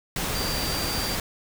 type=tone in noise; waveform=sine; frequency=4699 Hz; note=D8; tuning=in tune; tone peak=-31 dBFS; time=0.35-1.15 s; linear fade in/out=2 ms; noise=pink; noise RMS=-28 dBFS; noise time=0.16-1.2 s; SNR=-6 dB; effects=none